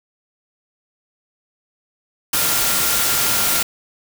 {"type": "tone in noise", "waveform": "sine", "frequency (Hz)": 1392, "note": "F6", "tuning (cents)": -6, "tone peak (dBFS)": -29, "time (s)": [2.33, 3.63], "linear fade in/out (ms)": 5, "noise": "white", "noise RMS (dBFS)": -18, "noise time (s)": [2.33, 3.63], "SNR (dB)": -14, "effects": []}